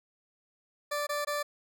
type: tone bursts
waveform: 20% pulse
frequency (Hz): 586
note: D5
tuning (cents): -4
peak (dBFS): -25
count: 3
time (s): 0.91-1.43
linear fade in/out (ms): 10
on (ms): 160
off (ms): 20
effects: none